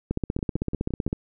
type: two click trains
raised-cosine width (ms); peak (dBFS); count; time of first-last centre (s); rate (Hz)
3; -12 / -20; 17 / 5; 0.11-1.129 / 0.39-1.078; 15.7 / 5.81
effects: none